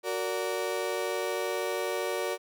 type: chord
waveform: 35% pulse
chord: Gb augmented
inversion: none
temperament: just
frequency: 370 / 462.5 / 578.1 Hz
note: Gb4 / Bb4 / D5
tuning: 0 / -14 / -27 cents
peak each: -32 dBFS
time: 0.03-2.38 s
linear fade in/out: 50 ms
effects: none